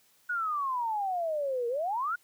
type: exponential two-way sweep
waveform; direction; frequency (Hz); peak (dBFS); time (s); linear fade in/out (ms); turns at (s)
sine; down then up; 1480 to 462.7 to 1480; -28; 0.29-2.16; 10; 1.68
effects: white hiss -65 dBFS RMS until 2.23 s + high-pass 80 Hz 12 dB/octave